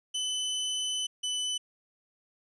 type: tone pair in turn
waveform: sawtooth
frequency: 3018 / 2999 Hz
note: F#7 / F#7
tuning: +34 / +23 cents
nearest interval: unison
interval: 11 cents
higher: first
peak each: -26 dBFS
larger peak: neither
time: 0.14-1.07 / 1.23-1.58 s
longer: first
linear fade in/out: 10 ms
effects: resampled to 22050 Hz